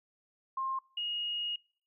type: tone pair in turn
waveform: sine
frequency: 1062 / 2872 Hz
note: C6 / F7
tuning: +25 / +48 cents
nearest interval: octave + perfect fourth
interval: 1723 cents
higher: second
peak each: -31 / -32 dBFS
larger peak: first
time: 0.57-0.79 / 0.97-1.56 s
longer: second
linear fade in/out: 5 ms
effects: noise-tail reverb RT60 0.5 s tail -25 dB re dry